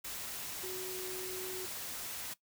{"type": "tone in noise", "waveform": "sine", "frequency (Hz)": 370.9, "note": "F#4", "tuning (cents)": 4, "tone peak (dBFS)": -41, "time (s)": [0.63, 1.66], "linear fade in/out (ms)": 10, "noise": "white", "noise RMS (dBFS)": -42, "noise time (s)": [0.04, 2.34], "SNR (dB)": -2, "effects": ["noise-tail reverb RT60 0.1 s tail -17 dB re dry"]}